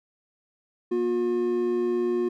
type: tone pair together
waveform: triangle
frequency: 239.1 / 358.3 Hz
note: A#3 / F4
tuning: +44 / +44 cents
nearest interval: perfect fifth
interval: 700 cents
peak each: -28 / -21 dBFS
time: 0.91-2.29 s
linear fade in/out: 10 ms
effects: none